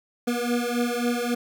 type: beating tone pair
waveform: 25% pulse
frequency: 239 / 242.7 Hz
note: A#3 / B3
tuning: +43 / -30 cents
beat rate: 3.7 Hz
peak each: -22 / -23 dBFS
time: 0.27-1.35 s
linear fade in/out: 10 ms
effects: none